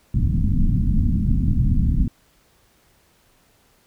pink low-pass noise, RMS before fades -18 dBFS, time 0.14-2.08 s, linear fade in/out 5 ms, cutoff 250 Hz, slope 48 dB/octave, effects pink hiss -59 dBFS RMS until 3.86 s

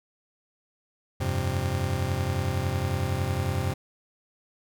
40% pulse chord, F suspended second, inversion none, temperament just, 87.31 / 98.22 / 130.96 Hz, F2 / G2 / C3, 0 / +4 / +2 cents, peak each -29 dBFS, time 1.2-3.74 s, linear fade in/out 10 ms, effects none

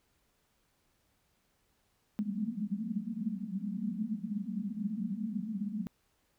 pink band-pass noise, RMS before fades -36 dBFS, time 2.19-5.87 s, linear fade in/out 0 ms, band 190 to 230 Hz, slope 96 dB/octave, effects pink hiss -74 dBFS RMS until 6.38 s

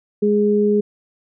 sine tone pair together, 207.8 / 415.3 Hz, G#3 / G#4, +1 / 0 cents, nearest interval octave, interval 1199 cents, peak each -17 / -15 dBFS, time 0.22-0.81 s, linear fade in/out 10 ms, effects none

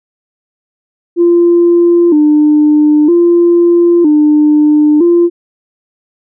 sine tone with vibrato, 321.8 Hz, E4, 42 cents flat, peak -3 dBFS, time 1.16-5.3 s, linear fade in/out 50 ms, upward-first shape square, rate 0.52 Hz, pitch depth 120 cents each way, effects tanh soft clip ceiling 0 dBFS

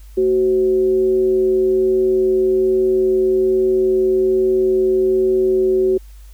sine tone with frequency modulation, 375.6 Hz, F#4, 26 cents sharp, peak -12 dBFS, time 0.17-5.98 s, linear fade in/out 10 ms, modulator 150 Hz, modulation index 0.31, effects added 50 Hz sine -36 dBFS peak until 6.33 s + white hiss -53 dBFS RMS until 6.33 s

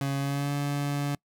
30% pulse tone with pitch glide, 138.59 to 143.23 Hz, C#3 to D3, 0 to -43 cents, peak -24 dBFS, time 0.01-1.15 s, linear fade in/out 2 ms, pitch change +57 cents, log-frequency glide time 0.19-0.52 s, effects noise-tail reverb RT60 0.1 s tail -25 dB re dry

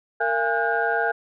sine tone cluster, 460.1 / 682 / 819 / 1448 / 1596 Hz, A#4 / F5 / G#5 / F#6 / G6, -23 / -41 / -24 / -38 / +31 cents, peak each -26 dBFS, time 0.2-1.12 s, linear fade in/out 10 ms, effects tanh soft clip ceiling -9 dBFS

